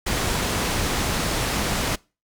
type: low-pass noise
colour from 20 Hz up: pink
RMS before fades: -24 dBFS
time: 0.06-1.96 s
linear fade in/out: 10 ms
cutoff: 10000 Hz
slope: 12 dB/octave
effects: noise-tail reverb RT60 0.3 s tail -24 dB re dry